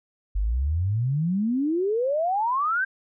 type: exponential sweep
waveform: sine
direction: up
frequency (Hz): 46.25 to 1604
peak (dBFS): -21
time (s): 0.35-2.85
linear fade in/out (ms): 10
effects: none